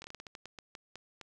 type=slowing click train; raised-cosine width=0.2 ms; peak=-28 dBFS; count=13; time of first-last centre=0.02-1.213 s; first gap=22 ms; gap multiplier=1.25; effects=none